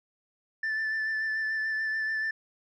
sine tone with vibrato, 1760 Hz, A6, in tune, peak -25 dBFS, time 0.63-2.31 s, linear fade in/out 5 ms, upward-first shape sine, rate 6.9 Hz, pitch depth 19 cents each way, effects tanh soft clip ceiling -26 dBFS

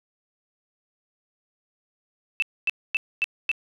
sine tone bursts, 2648 Hz, E7, 7 cents sharp, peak -19 dBFS, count 5, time 2.4-3.515 s, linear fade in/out 0 ms, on 23 ms, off 250 ms, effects none

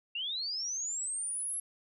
sine linear sweep, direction up, 2702 to 11175 Hz, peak -33 dBFS, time 0.15-1.6 s, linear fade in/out 5 ms, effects none

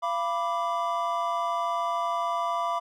triangle chord, B diminished, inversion second, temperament equal with one note detuned, 685.3 / 987.8 / 1174.7 Hz, F5 / B5 / D6, -33 / 0 / 0 cents, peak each -28 dBFS, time 0.02-2.8 s, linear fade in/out 20 ms, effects none

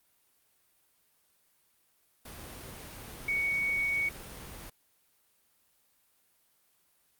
sine tone in noise, 2233 Hz, C#7, 12 cents sharp, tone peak -27 dBFS, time 3.28-4.09 s, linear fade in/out 5 ms, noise pink, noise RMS -45 dBFS, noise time 2.25-4.7 s, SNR +15 dB, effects white hiss -70 dBFS RMS until 7.19 s + Opus 32 kbps

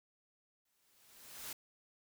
white noise with exponential growth, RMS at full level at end -43 dBFS, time 0.65-1.53 s, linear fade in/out 5 ms, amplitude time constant 190 ms, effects none

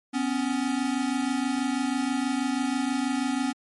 square tone pair together, 251 / 277.2 Hz, B3 / C#4, +28 / 0 cents, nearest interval major second, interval 172 cents, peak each -28 dBFS, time 0.13-3.53 s, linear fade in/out 20 ms, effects MP3 48 kbps

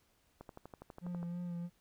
click train, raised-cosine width 1 ms, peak -34 dBFS, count 11, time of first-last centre 0.41-1.23 s, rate 12.2 Hz
triangle tone with vibrato, 174.3 Hz, F3, 3 cents flat, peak -36 dBFS, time 1.01-1.7 s, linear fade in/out 50 ms, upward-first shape sine, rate 3.1 Hz, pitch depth 26 cents each way
effects pink hiss -73 dBFS RMS until 1.8 s

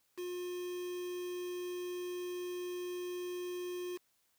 triangle tone with quantisation, 357.6 Hz, F4, 41 cents sharp, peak -36 dBFS, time 0.17-3.98 s, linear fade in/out 20 ms, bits 8, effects white hiss -75 dBFS RMS until 4.38 s

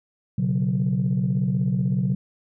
sine chord, B suspended second, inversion none, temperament equal with one note detuned, 123.47 / 139.64 / 185 Hz, B2 / C#3 / F#3, 0 / +13 / 0 cents, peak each -24 / -23 / -22 dBFS, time 0.38-2.15 s, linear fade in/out 5 ms, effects tanh soft clip ceiling -14 dBFS

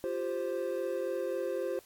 triangle chord, F suspended second, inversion none, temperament just, 349.2 / 392.9 / 523.8 Hz, F4 / G4 / C5, 0 / +4 / +2 cents, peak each -35 / -35 / -32 dBFS, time 0.04-1.79 s, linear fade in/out 0 ms, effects white hiss -60 dBFS RMS until 1.85 s + AAC 64 kbps

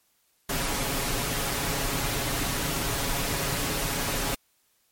pink noise with comb filter, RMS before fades -28 dBFS, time 0.49-4.35 s, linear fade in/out 5 ms, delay 7.2 ms, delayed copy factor +0.55, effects white hiss -68 dBFS RMS until 4.91 s + MP3 64 kbps

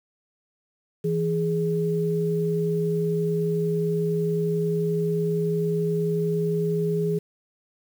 sine tone pair together, 164.81 / 416.7 Hz, E3 / G#4, 0 / +6 cents, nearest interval octave + major third, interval 1606 cents, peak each -24 dBFS, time 1.04-7.19 s, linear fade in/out 10 ms, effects 8-bit

